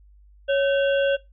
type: harmonic tone with a mistuned harmonic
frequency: 554.4 Hz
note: C#5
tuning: in tune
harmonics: 1 / 3 / 5 / 6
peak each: -18 / -28 / -32 / -34 dBFS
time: 0.48-1.17 s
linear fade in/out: 20 ms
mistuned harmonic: 3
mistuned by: -140 cents
effects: noise-tail reverb RT60 0.2 s tail -19 dB re dry + added 50 Hz sine -49 dBFS peak until 1.32 s